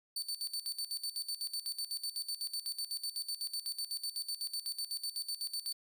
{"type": "tone with tremolo", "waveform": "sawtooth", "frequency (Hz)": 4533, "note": "C#8", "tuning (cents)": 38, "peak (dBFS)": -32, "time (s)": [0.16, 5.73], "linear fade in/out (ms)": 5, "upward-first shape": "square", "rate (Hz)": 8, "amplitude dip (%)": 80, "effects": []}